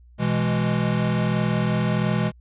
square chord, E major, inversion second, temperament equal, 123.47 / 164.81 / 207.7 Hz, B2 / E3 / G#3, 0 / 0 / 0 cents, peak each -25 dBFS, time 0.18-2.32 s, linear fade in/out 50 ms, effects added 60 Hz sine -47 dBFS peak until 2.4 s + resampled to 8000 Hz

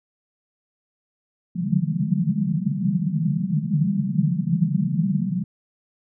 white band-pass noise, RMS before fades -22 dBFS, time 1.55-5.44 s, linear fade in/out 5 ms, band 140 to 210 Hz, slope 96 dB/octave, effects none

